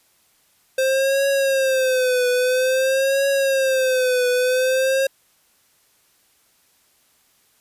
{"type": "tone with vibrato", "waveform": "square", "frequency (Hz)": 523.3, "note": "C5", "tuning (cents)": 0, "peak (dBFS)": -17, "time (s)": [0.78, 5.07], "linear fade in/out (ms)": 5, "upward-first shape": "triangle", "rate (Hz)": 0.5, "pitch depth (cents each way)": 100, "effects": ["white hiss -60 dBFS RMS until 7.6 s", "resampled to 32000 Hz"]}